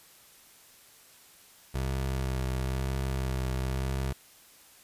25% pulse tone with vibrato, 65.41 Hz, C2, in tune, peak -25 dBFS, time 1.74-4.13 s, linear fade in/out 10 ms, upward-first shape sine, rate 1 Hz, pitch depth 25 cents each way, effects white hiss -56 dBFS RMS until 4.83 s + resampled to 32000 Hz

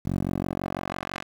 10% pulse tone with band-pass filter sweep, 46 Hz, F#1, 9 cents flat, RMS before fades -30 dBFS, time 0.05-1.23 s, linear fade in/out 10 ms, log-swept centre 150 to 2000 Hz, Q 0.75, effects 8-bit

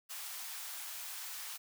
white high-pass noise, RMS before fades -44 dBFS, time 0.09-1.58 s, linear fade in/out 20 ms, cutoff 760 Hz, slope 24 dB/octave, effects none

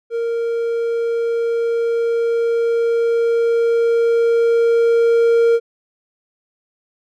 triangle tone with level ramp, 464.3 Hz, A#4, 7 cents flat, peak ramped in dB -16 to -8 dBFS, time 0.1-5.6 s, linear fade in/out 50 ms, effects none

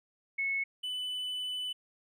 sine / triangle tone pair in turn, 2197 / 2996 Hz, C#7 / F#7, -16 / +21 cents, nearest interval perfect fourth, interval 537 cents, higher second, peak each -29 / -32 dBFS, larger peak first, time 0.38-0.64 / 0.83-1.73 s, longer second, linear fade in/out 10 ms, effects none

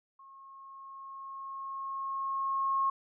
sine tone with level ramp, 1084 Hz, C#6, 39 cents flat, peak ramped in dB -51 to -25 dBFS, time 0.19-2.9 s, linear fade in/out 5 ms, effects none

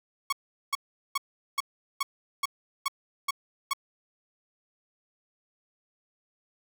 sawtooth tone bursts, 1108.7 Hz, C#6, in tune, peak -21 dBFS, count 9, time 0.3-3.734 s, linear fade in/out 5 ms, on 26 ms, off 400 ms, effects none

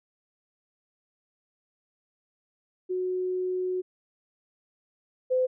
sine tone pair in turn, 367.4 / 511.2 Hz, F#4 / C5, -12 / -40 cents, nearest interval tritone, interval 572 cents, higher second, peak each -26 / -21 dBFS, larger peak second, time 2.89-3.82 / 5.3-5.47 s, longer first, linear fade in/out 20 ms, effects none

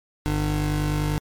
25% pulse tone pair together, 50.16 / 150.3 Hz, G1 / D3, +41 / +40 cents, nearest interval octave + perfect fifth, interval 1899 cents, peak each -21 dBFS, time 0.26-1.18 s, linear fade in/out 0 ms, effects MP3 96 kbps

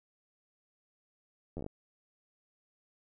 slowing click train, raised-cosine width 2 ms, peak -27 dBFS, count 7, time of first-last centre 1.57-1.664 s, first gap 11 ms, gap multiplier 1.14, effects none

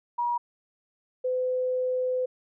sine tone pair in turn, 958 / 507.5 Hz, A#5 / B4, +47 / +47 cents, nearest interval major seventh, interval 1100 cents, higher first, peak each -24 dBFS, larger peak neither, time 0.18-0.38 / 1.24-2.26 s, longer second, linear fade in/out 10 ms, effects none

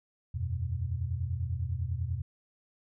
sine chord, E suspended second, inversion none, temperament equal, 82.41 / 92.5 / 123.47 Hz, E2 / F#2 / B2, 0 / 0 / 0 cents, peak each -34 / -34 / -35 dBFS, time 0.34-2.22 s, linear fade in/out 10 ms, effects none

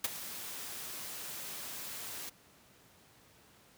white noise with ADSR envelope, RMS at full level -29 dBFS, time 0.04-2.3 s, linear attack 5 ms, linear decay 24 ms, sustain -14 dB, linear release 14 ms, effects pink hiss -62 dBFS RMS until 3.77 s + high-pass 80 Hz 12 dB/octave

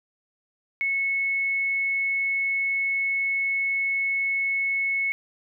sine tone, 2198 Hz, C#7, 15 cents flat, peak -22 dBFS, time 0.81-5.12 s, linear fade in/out 0 ms, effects none

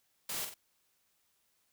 white noise with echo, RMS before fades -38 dBFS, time 0.29-0.45 s, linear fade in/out 5 ms, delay 46 ms, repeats 2, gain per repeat -6 dB, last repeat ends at 0.542 s, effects white hiss -75 dBFS RMS until 1.72 s

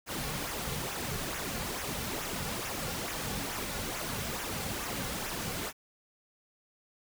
pink noise with flanger, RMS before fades -36 dBFS, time 0.06-5.73 s, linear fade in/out 50 ms, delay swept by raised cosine 0.22 to 3.22 ms, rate 2.3 Hz, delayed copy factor -0.55, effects none

